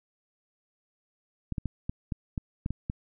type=clicks; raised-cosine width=5 ms; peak=-18 dBFS; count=9; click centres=1.523 / 1.582 / 1.657 / 1.895 / 2.122 / 2.378 / 2.661 / 2.706 / 2.899 s; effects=none